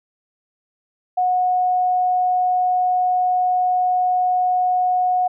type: tone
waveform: sine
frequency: 730 Hz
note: F#5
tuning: 24 cents flat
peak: -15 dBFS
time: 1.17-5.28 s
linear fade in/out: 10 ms
effects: none